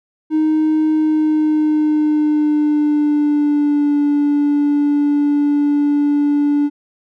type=tone with pitch glide; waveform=triangle; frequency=311.1 to 290.3 Hz; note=D#4 to D4; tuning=0 to -20 cents; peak=-9 dBFS; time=0.3-6.7 s; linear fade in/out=50 ms; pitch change=-120 cents; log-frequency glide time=0.92-3.97 s; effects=tanh soft clip ceiling -7 dBFS